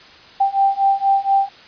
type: beating tone pair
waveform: sine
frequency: 784 / 788.2 Hz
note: G5 / G5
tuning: 0 / +9 cents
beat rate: 4.2 Hz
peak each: -17 / -16 dBFS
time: 0.4-1.49 s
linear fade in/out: 10 ms
effects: white hiss -43 dBFS RMS until 1.67 s + resampled to 11025 Hz